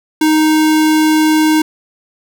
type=tone; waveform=square; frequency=311.1 Hz; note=D#4; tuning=in tune; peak=-9 dBFS; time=0.21-1.62 s; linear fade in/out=5 ms; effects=none